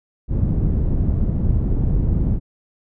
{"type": "low-pass noise", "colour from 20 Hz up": "pink", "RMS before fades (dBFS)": -18, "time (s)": [0.28, 2.4], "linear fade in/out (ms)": 50, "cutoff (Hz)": 190, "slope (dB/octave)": 12, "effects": []}